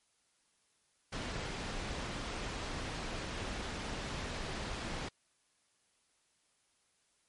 pink low-pass noise, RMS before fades -40 dBFS, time 1.12-5.09 s, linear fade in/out 10 ms, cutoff 4900 Hz, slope 12 dB/octave, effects white hiss -74 dBFS RMS until 7.28 s + MP3 48 kbps

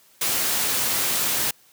white noise, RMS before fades -23 dBFS, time 0.21-1.51 s, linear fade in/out 5 ms, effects white hiss -56 dBFS RMS until 1.72 s + high-pass 80 Hz 12 dB/octave

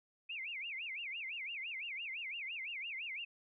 sine tone with vibrato, 2413 Hz, D7, 46 cents sharp, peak -40 dBFS, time 0.29-3.25 s, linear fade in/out 10 ms, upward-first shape sine, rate 5.9 Hz, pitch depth 280 cents each way, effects none

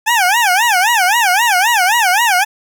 20% pulse tone with vibrato, 830.6 Hz, G#5, in tune, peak -5 dBFS, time 0.06-2.45 s, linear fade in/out 20 ms, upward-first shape sine, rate 3.8 Hz, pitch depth 260 cents each way, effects none

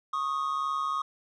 triangle tone pair together, 1100 / 1242.7 Hz, C#6 / D#6, -14 / -3 cents, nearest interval major second, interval 211 cents, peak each -29 / -28 dBFS, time 0.13-1.02 s, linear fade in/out 5 ms, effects resampled to 22050 Hz

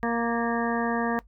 harmonic tone with a mistuned harmonic, 233.7 Hz, A#3, 5 cents sharp, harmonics 1 / 2 / 3 / 4 / 5 / 7 / 8, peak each -27 / -30 / -32 / -33 / -34 / -35 / -36 dBFS, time 0.03-1.19 s, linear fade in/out 0 ms, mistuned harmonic 8, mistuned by -30 cents, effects noise-tail reverb RT60 0.1 s tail -19 dB re dry + added 50 Hz sine -51 dBFS peak until 1.27 s

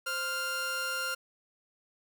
sawtooth tone pair together, 523.3 / 1397 Hz, C5 / F6, 0 / 0 cents, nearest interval octave + perfect fourth, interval 1700 cents, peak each -37 / -28 dBFS, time 0.06-1.15 s, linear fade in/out 10 ms, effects none

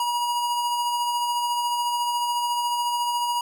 square tone with tremolo, 960 Hz, B5, 49 cents flat, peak -22 dBFS, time 0-3.41 s, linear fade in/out 2 ms, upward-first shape sine, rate 14 Hz, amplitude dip 30%, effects none

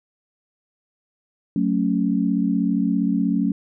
sine chord, F# minor, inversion none, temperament just, 185 / 222 / 277.5 Hz, F#3 / A3 / C#4, 0 / +16 / +2 cents, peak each -22 dBFS, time 1.56-3.52 s, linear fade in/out 2 ms, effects none

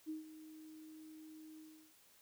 sine tone with ADSR envelope, 312.8 Hz, D#4, 9 cents sharp, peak -39 dBFS, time 0.06-1.94 s, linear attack 35 ms, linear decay 140 ms, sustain -13 dB, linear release 360 ms, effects white hiss -67 dBFS RMS until 2.21 s

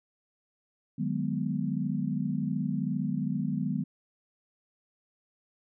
sine chord, G# minor seventh, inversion second, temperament equal with one note detuned, 152.27 / 185 / 207.7 / 246.9 Hz, D#3 / F#3 / G#3 / B3, -37 / 0 / 0 / 0 cents, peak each -33 dBFS, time 0.98-3.84 s, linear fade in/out 10 ms, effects none

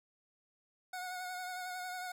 25% pulse tone with vibrato, 730 Hz, F#5, 24 cents flat, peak -36 dBFS, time 0.93-2.12 s, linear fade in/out 5 ms, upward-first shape sine, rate 11 Hz, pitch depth 27 cents each way, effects none

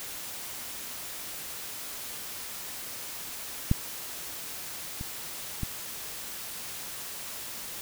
clicks, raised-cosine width 5 ms, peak -9 / -24 / -18 dBFS, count 3, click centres 3.714 / 5.011 / 5.633 s, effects white hiss -39 dBFS RMS until 7.81 s

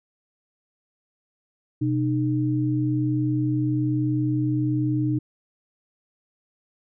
sine tone pair together, 126.11 / 305 Hz, B2 / D#4, +37 / -34 cents, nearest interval octave + minor third, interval 1529 cents, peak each -23 dBFS, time 1.81-5.19 s, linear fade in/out 10 ms, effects none

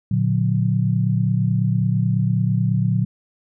sine chord, Bb augmented, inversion none, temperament just, 116.54 / 145.68 / 182.1 Hz, Bb2 / D3 / F#3, 0 / -14 / -27 cents, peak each -19 / -22 / -21 dBFS, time 0.11-3.05 s, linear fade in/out 5 ms, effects none

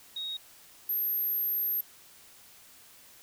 sine tone pair in turn, 3765 / 12841 Hz, A#7 / G9, +16 / +41 cents, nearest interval octave + major sixth, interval 2125 cents, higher second, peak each -33 / -27 dBFS, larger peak second, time 0.16-0.37 / 0.89-1.81 s, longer second, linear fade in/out 5 ms, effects white hiss -55 dBFS RMS until 3.22 s

